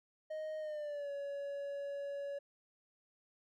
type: tone with pitch glide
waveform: triangle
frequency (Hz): 622.3 to 564.1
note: D#5 to C#5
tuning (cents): 0 to +30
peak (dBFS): -37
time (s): 0.3-2.39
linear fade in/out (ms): 10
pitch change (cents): -170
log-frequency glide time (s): 0.59-1.11
effects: none